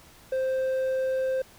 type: tone with hard clipping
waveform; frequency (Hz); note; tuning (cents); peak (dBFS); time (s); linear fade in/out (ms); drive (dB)
sine; 523.3; C5; 0; -25; 0.32-1.42; 5; 3
effects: pink hiss -53 dBFS RMS until 1.58 s